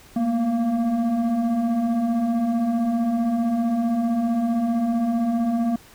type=tone with frequency modulation; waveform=sine; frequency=235.7 Hz; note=A#3; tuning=19 cents sharp; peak=-17 dBFS; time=0.16-5.76 s; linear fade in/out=5 ms; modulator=456 Hz; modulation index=0.65; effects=tanh soft clip ceiling -17 dBFS + pink hiss -49 dBFS RMS until 5.94 s